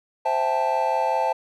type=chord; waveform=triangle; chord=A minor seventh; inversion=first; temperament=equal with one note detuned; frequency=523.3 / 659.3 / 794.9 / 880 Hz; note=C5 / E5 / G5 / A5; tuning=0 / 0 / +24 / 0 cents; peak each=-25 / -25 / -25 / -21 dBFS; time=0.25-1.33 s; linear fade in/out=10 ms; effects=none